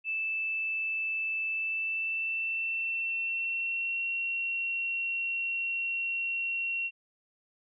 sine tone with pitch glide, 2637 to 2733 Hz, E7 to F7, 0 to -38 cents, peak -29 dBFS, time 0.04-6.91 s, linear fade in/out 50 ms, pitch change +62 cents, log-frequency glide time 1.5-4.07 s, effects none

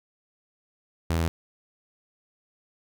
sawtooth tone, 82.41 Hz, E2, in tune, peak -19 dBFS, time 1.1-1.28 s, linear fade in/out 0 ms, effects none

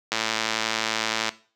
click train, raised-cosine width 0.2 ms, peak -6 dBFS, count 131, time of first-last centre 0.12-1.291 s, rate 111 Hz, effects noise-tail reverb RT60 0.4 s tail -17 dB re dry + high-pass 200 Hz 12 dB/octave

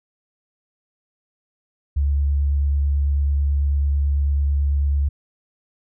sine tone with vibrato, 70.9 Hz, C#2, 40 cents sharp, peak -16 dBFS, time 1.96-5.09 s, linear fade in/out 10 ms, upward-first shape sine, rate 9.1 Hz, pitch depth 14 cents each way, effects none

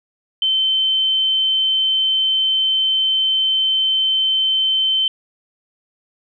sine tone, 3085 Hz, G7, 28 cents flat, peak -14 dBFS, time 0.42-5.08 s, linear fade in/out 2 ms, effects none

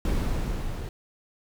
brown noise with level ramp, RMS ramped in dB -24 to -33 dBFS, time 0.05-0.89 s, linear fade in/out 2 ms, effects none

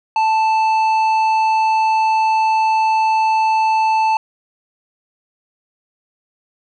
sine tone with tanh clipping, 880 Hz, A5, in tune, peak -14 dBFS, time 0.16-4.17 s, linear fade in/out 2 ms, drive 9 dB, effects none

